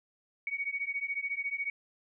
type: beating tone pair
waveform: sine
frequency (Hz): 2234 / 2248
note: C#7 / C#7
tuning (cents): +13 / +24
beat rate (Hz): 14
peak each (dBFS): -35 / -35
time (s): 0.47-1.7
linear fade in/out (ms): 2
effects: none